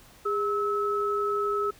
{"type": "tone pair together", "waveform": "sine", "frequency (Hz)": [408.5, 1297], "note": ["G#4", "E6"], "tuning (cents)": [-29, -28], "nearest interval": "octave + minor sixth", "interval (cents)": 2001, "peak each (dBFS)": -27, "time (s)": [0.25, 1.71], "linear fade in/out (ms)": 10, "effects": ["pink hiss -54 dBFS RMS until 1.79 s"]}